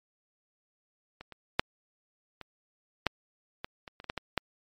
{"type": "clicks", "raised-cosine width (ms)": 0.3, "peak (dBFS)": [-27, -29, -6, -26, -8, -19, -27, -28, -30, -15, -17, -10], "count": 12, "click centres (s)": [1.21, 1.323, 1.595, 2.413, 3.067, 3.645, 3.878, 4.001, 4.043, 4.099, 4.177, 4.377], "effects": ["MP3 64 kbps"]}